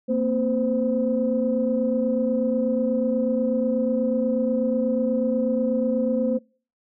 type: tone cluster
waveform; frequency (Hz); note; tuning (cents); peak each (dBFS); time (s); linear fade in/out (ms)
sine; 230.5 / 258.7 / 517; A#3 / C4 / C5; -19 / -19 / -21; -22 / -27 / -23; 0.08-6.39; 20
effects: noise-tail reverb RT60 0.4 s tail -25 dB re dry + tanh soft clip ceiling -11 dBFS